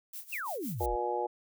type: noise with tremolo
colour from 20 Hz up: violet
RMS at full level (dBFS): -41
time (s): 0.13-0.86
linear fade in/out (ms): 5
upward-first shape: sine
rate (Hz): 5.9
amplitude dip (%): 85
type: exponential sweep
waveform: sine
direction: down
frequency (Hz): 2887 to 30.87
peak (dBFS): -34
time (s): 0.32-0.96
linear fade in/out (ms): 10
type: harmonic tone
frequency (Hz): 120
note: B2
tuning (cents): -49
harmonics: 3 / 4 / 5 / 6 / 7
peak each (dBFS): -36 / -35 / -39 / -41 / -33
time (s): 0.8-1.27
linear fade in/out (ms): 10
effects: none